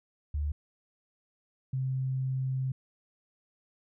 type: tone pair in turn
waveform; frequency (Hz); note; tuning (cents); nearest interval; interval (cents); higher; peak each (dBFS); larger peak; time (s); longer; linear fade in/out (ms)
sine; 73.7 / 131.32; D2 / C3; +7 / +7; minor seventh; 1000; second; -28; neither; 0.34-0.52 / 1.73-2.72; second; 5
effects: none